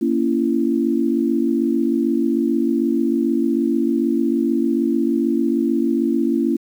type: chord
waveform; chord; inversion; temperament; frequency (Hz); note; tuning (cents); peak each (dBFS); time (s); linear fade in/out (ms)
sine; A# diminished; none; just; 233.1 / 279.7 / 335.6; A#3 / C#4 / E4; 0 / +16 / +31; -20; 0.01-6.57; 10
effects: 8-bit